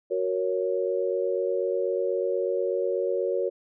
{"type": "chord", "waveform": "sine", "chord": "F# major", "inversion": "none", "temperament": "equal", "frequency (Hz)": [370, 466.2, 554.4], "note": ["F#4", "A#4", "C#5"], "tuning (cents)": [0, 0, 0], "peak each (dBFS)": -28, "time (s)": [0.1, 3.5], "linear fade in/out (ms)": 20, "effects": []}